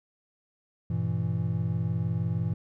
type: chord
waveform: triangle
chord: E diminished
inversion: first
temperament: just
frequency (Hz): 98.89 / 118.67 / 164.81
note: G2 / Bb2 / E3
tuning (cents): +16 / +31 / 0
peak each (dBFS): -29 / -28 / -28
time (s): 0.9-2.54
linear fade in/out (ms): 5
effects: none